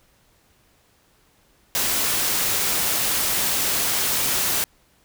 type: noise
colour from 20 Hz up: white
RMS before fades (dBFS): -22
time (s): 1.75-4.64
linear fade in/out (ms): 0
effects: pink hiss -60 dBFS RMS until 5.04 s